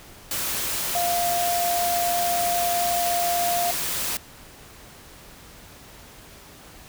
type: tone in noise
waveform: sine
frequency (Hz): 698.5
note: F5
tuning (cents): 0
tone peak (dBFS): -22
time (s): 0.95-3.71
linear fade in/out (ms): 2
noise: white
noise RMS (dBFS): -27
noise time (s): 0.31-4.17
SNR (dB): +2
effects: pink hiss -46 dBFS RMS until 6.88 s